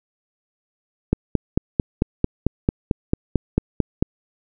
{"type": "click train", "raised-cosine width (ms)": 3, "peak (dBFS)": -3, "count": 14, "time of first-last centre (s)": [1.13, 4.025], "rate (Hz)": 4.49, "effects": []}